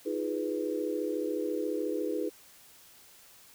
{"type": "chord", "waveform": "sine", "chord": "F half-diminished seventh", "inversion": "third", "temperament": "equal with one note detuned", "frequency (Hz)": [315.1, 349.2, 415.3, 493.9], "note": ["Eb4", "F4", "Ab4", "Cb5"], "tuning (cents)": [22, 0, 0, 0], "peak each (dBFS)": [-34, -38, -34, -35], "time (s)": [0.05, 2.3], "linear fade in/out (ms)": 20, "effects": ["white hiss -56 dBFS RMS until 3.54 s"]}